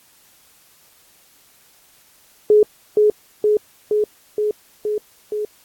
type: tone with echo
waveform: sine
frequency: 422.1 Hz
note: G#4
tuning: 28 cents sharp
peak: -8 dBFS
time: 2.5-2.63 s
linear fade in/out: 2 ms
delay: 470 ms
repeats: 6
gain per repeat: -2 dB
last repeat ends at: 5.45 s
effects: white hiss -53 dBFS RMS until 5.64 s + AAC 64 kbps